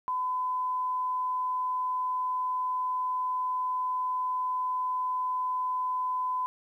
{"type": "tone", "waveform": "sine", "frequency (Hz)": 1010, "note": "B5", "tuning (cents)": 39, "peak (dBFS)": -27, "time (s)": [0.08, 6.46], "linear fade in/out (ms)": 0, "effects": ["11-bit"]}